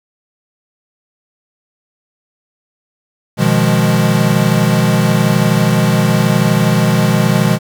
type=chord; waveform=square; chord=F half-diminished seventh; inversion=second; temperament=equal; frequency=123.47 / 155.56 / 174.61 / 207.7 Hz; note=Cb3 / Eb3 / F3 / Ab3; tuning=0 / 0 / 0 / 0 cents; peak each=-16 dBFS; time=3.37-7.59 s; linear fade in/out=50 ms; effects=7-bit